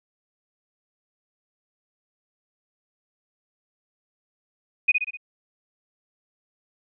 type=tone with echo; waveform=sine; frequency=2489 Hz; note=D#7; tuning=in tune; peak=-13 dBFS; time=4.88-4.92 s; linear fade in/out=10 ms; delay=63 ms; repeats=4; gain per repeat=-5 dB; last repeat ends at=5.172 s; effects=none